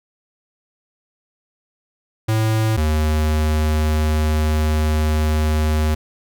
square tone pair in turn, 110 / 77.08 Hz, A2 / D#2, 0 / -16 cents, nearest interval tritone, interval 616 cents, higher first, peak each -16 dBFS, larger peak neither, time 2.28-2.77 / 2.77-5.95 s, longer second, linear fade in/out 10 ms, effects none

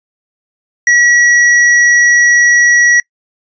square tone, 1926 Hz, B6, 44 cents flat, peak -6 dBFS, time 0.87-3 s, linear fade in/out 2 ms, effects noise-tail reverb RT60 0.1 s tail -26 dB re dry + resampled to 16000 Hz

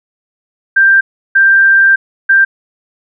sine tone bursts at uneven times, 1579 Hz, G6, 12 cents sharp, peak -4 dBFS, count 3, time 0.76-1.01 / 1.35-1.96 / 2.29-2.45 s, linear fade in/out 10 ms, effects none

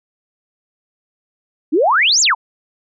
sine exponential two-way sweep, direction up then down, 272.7 to 7620 to 797 Hz, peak -10 dBFS, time 1.72-2.35 s, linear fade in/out 20 ms, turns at 2.21 s, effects none

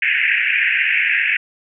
white band-pass noise, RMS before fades -17 dBFS, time 0.02-1.37 s, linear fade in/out 5 ms, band 1600 to 2700 Hz, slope 96 dB/octave, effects none

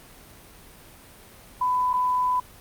sine tone with dropouts, 1000 Hz, B5, 21 cents sharp, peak -20 dBFS, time 1.61-2.4 s, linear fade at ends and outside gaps 5 ms, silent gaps 1.932-1.937 s, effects pink hiss -48 dBFS RMS until 2.6 s + Opus 32 kbps

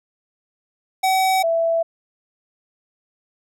square / sine tone pair in turn, 758 / 663.2 Hz, F#5 / E5, +42 / +10 cents, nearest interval major second, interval 232 cents, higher first, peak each -16 / -16 dBFS, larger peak neither, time 1.03-1.43 / 1.43-1.83 s, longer neither, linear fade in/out 10 ms, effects none

